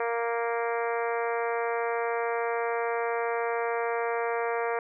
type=harmonic tone; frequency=233.1 Hz; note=A#3; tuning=in tune; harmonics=2 / 3 / 4 / 5 / 6 / 7 / 8 / 9 / 10; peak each=-29 / -33 / -35 / -37 / -39 / -40 / -41 / -42 / -43 dBFS; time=0-4.79 s; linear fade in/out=2 ms; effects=none